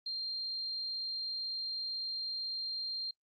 sine tone, 4186 Hz, C8, in tune, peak -35 dBFS, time 0.06-3.11 s, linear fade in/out 5 ms, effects noise-tail reverb RT60 0.1 s tail -24 dB re dry + Opus 24 kbps

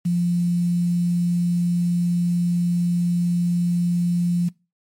sine tone with quantisation, 174.3 Hz, F3, 3 cents flat, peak -17 dBFS, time 0.05-4.49 s, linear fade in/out 10 ms, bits 7, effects noise-tail reverb RT60 0.3 s tail -24 dB re dry + MP3 64 kbps

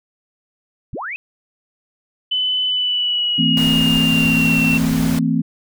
sine linear sweep, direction up, 43.15 to 2637 Hz, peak -24 dBFS, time 0.93-1.16 s, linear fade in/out 0 ms
sine tone with pitch glide, 3012 to 2715 Hz, F#7 to F7, +30 to -50 cents, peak -16 dBFS, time 2.31-4.78 s, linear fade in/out 10 ms, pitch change -180 cents, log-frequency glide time 2.66-4.65 s
sine chord, A minor, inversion second, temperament equal with one note detuned, 164.81 / 225.4 / 261.6 Hz, E3 / A3 / C4, 0 / +42 / 0 cents, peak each -19 dBFS, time 3.38-5.42 s, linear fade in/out 10 ms
pink noise, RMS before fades -27 dBFS, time 3.57-5.19 s, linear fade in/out 2 ms
effects none

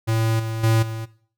square tone with level steps, 112.2 Hz, A2, 34 cents sharp, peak -19 / -26 / -16 / -29 dBFS, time 0.07-1.06 s, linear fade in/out 20 ms, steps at 0.39 / 0.63 / 0.82 s, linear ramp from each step 10 ms, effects noise-tail reverb RT60 0.5 s tail -17 dB re dry

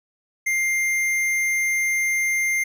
sine tone with hard clipping, 2100 Hz, C7, 6 cents sharp, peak -21 dBFS, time 0.46-2.64 s, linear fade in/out 10 ms, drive 12 dB, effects none

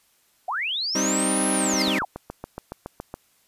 sine linear two-way sweep, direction up then down, 647 to 11030 to 647 Hz, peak -24 dBFS, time 0.48-2.05 s, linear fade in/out 5 ms, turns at 1.48 s
sawtooth chord, C minor, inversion second, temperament equal, 196 / 261.6 / 311.1 Hz, G3 / C4 / Eb4, 0 / 0 / 0 cents, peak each -23 dBFS, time 0.95-1.99 s, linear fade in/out 5 ms
sawtooth tone with exponential growth, 2093 Hz, C7, in tune, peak -18 dBFS, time 1.72-1.82 s, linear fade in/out 2 ms, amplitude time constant 21 ms
click train, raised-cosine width 1 ms, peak -18 dBFS, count 11, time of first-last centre 1.74-3.141 s, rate 7.14 Hz
effects white hiss -63 dBFS RMS until 3.47 s + resampled to 32000 Hz

